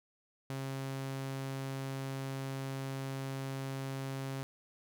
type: tone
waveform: sawtooth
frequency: 135 Hz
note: C#3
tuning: 45 cents flat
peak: -33 dBFS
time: 0.5-4.43 s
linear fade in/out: 0 ms
effects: none